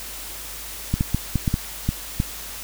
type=clicks; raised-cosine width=5 ms; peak=-7 dBFS; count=8; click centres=0.94 / 1.009 / 1.146 / 1.357 / 1.478 / 1.541 / 1.89 / 2.201 s; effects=added 50 Hz sine -42 dBFS peak until 2.63 s + white hiss -35 dBFS RMS until 2.63 s